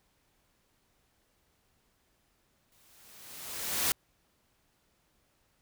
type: noise with exponential growth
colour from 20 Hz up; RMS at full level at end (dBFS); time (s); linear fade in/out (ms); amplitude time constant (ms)
white; -27; 2.72-3.92; 1; 260
effects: pink hiss -72 dBFS RMS until 5.61 s